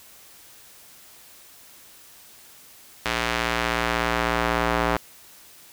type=tone with band-pass filter sweep; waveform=square; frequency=58.2 Hz; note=A#1; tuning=2 cents flat; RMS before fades=-24 dBFS; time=3.05-4.97 s; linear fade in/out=5 ms; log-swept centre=2400 to 1100 Hz; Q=0.8; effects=white hiss -49 dBFS RMS until 5.72 s